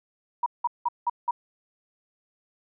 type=tone bursts; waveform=sine; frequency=958 Hz; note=A#5; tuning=47 cents sharp; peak=-21 dBFS; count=5; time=0.43-1.31 s; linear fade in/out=5 ms; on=32 ms; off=180 ms; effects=none